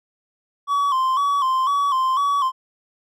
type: tone with vibrato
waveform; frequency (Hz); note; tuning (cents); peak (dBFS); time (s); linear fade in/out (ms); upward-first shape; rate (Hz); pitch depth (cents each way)
triangle; 1088; C#6; -33; -15; 0.67-2.52; 50; square; 2; 72
effects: none